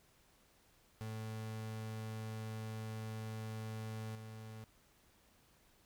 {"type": "tone with level steps", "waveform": "35% pulse", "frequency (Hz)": 110, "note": "A2", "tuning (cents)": 0, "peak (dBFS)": [-40, -46], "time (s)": [1.01, 4.64], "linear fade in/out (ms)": 0, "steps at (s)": 4.15, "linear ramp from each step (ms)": 5, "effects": ["pink hiss -69 dBFS RMS until 5.85 s"]}